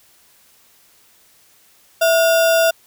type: tone with sample-and-hold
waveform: sine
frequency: 659.3 Hz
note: E5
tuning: in tune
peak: -11 dBFS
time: 2.01-2.71 s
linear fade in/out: 10 ms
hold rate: 2100 Hz
effects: white hiss -53 dBFS RMS until 2.86 s